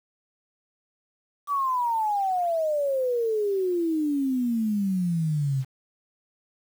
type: exponential sweep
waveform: sine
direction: down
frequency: 1168 to 129 Hz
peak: -22 dBFS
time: 1.47-5.65 s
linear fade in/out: 50 ms
effects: 8-bit